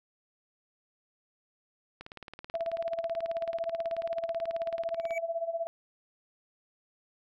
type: click train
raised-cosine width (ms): 0.3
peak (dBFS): -27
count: 58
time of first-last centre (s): 2.01-5.108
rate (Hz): 18.4
type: tone with tremolo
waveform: sine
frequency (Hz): 667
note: E5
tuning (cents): +20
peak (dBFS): -27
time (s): 2.54-5.67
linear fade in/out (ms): 0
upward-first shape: sine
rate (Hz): 16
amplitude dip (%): 80
type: tone with exponential growth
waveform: triangle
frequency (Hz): 2279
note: C#7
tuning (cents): +47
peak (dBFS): -31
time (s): 4.95-5.18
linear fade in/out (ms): 1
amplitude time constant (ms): 48
effects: none